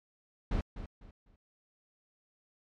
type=noise with echo; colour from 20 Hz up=brown; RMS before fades=-30 dBFS; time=0.51-0.61 s; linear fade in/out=5 ms; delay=250 ms; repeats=3; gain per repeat=-11 dB; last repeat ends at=1.36 s; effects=low-pass 4000 Hz 12 dB/octave + MP3 96 kbps